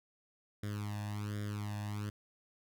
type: tone with flanger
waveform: sawtooth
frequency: 103.83 Hz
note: G#2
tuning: in tune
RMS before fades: -39 dBFS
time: 0.63-2.1 s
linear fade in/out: 5 ms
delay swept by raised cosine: 0.57 to 1.15 ms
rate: 1.3 Hz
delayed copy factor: +0.95
effects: none